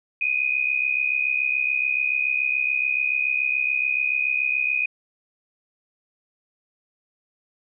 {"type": "tone pair together", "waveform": "sine", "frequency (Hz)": [2451, 2518], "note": ["D#7", "D#7"], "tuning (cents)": [-27, 20], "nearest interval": "unison", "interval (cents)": 47, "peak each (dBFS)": -23, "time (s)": [0.21, 4.86], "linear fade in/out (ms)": 5, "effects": []}